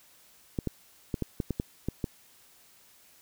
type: clicks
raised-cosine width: 3 ms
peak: -16 dBFS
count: 9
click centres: 0.588 / 0.673 / 1.142 / 1.223 / 1.402 / 1.507 / 1.599 / 1.886 / 2.042 s
effects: white hiss -59 dBFS RMS until 3.21 s